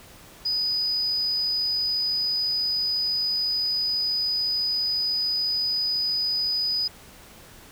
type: tone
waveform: sine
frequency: 4973 Hz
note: D#8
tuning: 2 cents flat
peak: -21 dBFS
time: 0.45-6.88 s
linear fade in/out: 10 ms
effects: tanh soft clip ceiling -19 dBFS + pink hiss -48 dBFS RMS until 7.71 s